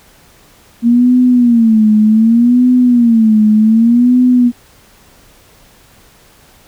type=tone with vibrato; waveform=sine; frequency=231.4 Hz; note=A#3; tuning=13 cents flat; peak=-5 dBFS; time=0.82-4.52 s; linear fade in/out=50 ms; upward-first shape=sine; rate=0.66 Hz; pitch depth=140 cents each way; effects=pink hiss -45 dBFS RMS until 6.67 s